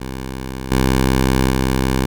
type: tone with level steps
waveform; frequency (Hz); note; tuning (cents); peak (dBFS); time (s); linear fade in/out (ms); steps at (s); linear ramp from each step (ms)
10% pulse; 65.3; C2; -3; -17 / -5 / -7; 0-2.06; 10; 0.71 / 1.5; 5
effects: none